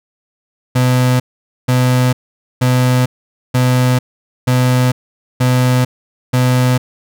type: tone bursts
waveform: 35% pulse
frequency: 126.3 Hz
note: B2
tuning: 39 cents sharp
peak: -8 dBFS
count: 7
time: 0.75-6.78 s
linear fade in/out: 10 ms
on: 450 ms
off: 480 ms
effects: none